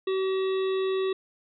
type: harmonic tone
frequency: 380.9 Hz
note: G4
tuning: 50 cents flat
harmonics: 1 / 3 / 5 / 7 / 9 / 10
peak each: -24 / -38 / -43 / -44 / -45 / -43 dBFS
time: 0.07-1.13 s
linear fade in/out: 5 ms
effects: none